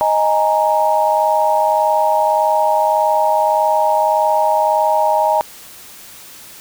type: chord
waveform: sine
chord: D# suspended fourth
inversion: none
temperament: equal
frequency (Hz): 622.3 / 830.6 / 932.3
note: D#5 / G#5 / A#5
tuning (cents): 0 / 0 / 0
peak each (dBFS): -16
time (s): 0.01-5.41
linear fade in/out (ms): 0
effects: white hiss -38 dBFS RMS until 6.6 s